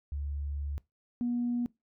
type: tone pair in turn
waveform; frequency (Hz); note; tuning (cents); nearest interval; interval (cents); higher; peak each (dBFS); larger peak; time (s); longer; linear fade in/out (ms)
sine; 71.7 / 241.2; D2 / B3; -41 / -41; octave + major sixth; 2100; second; -32 / -27; second; 0.12-0.78 / 1.21-1.66; first; 0
effects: noise-tail reverb RT60 0.2 s tail -22 dB re dry + tanh soft clip ceiling -23 dBFS